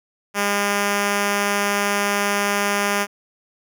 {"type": "tone", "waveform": "5% pulse", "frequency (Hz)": 202.8, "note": "G#3", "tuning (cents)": -41, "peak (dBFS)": -7, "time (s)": [0.34, 3.07], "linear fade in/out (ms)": 50, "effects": []}